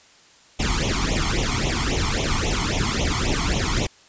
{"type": "noise with flanger", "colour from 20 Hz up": "pink", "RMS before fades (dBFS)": -22, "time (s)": [0.59, 3.87], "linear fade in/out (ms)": 10, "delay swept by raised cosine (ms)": [0.31, 0.95], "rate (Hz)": 3.7, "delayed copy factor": 0.95, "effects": ["white hiss -52 dBFS RMS until 4.08 s", "resampled to 16000 Hz"]}